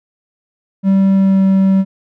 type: tone with pitch glide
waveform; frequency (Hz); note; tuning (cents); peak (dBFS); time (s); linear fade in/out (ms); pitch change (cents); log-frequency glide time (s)
triangle; 193.8 to 192.35; G3 to G3; -20 to -33; -6; 0.83-1.85; 50; -13; 1.14-1.41
effects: none